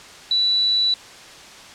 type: tone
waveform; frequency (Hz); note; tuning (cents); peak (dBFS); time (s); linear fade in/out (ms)
sine; 3951; B7; 0; -15; 0.31-0.94; 2
effects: white hiss -41 dBFS RMS until 1.74 s + low-pass 6000 Hz 12 dB/octave